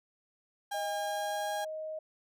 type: tone with pitch glide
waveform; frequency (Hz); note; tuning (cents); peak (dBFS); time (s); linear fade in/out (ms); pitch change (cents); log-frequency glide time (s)
35% pulse; 808 to 817.4; G#5 to G#5; -48 to -28; -32; 0.71-1.65; 10; +20; 0.82-1.5
type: tone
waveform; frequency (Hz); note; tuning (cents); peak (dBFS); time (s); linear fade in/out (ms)
sine; 626; D#5; +10; -36; 0.74-1.99; 5
effects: none